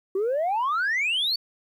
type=exponential sweep; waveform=sine; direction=up; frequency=370 to 4570 Hz; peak=-20 dBFS; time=0.15-1.36 s; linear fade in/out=5 ms; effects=tanh soft clip ceiling -20 dBFS + 10-bit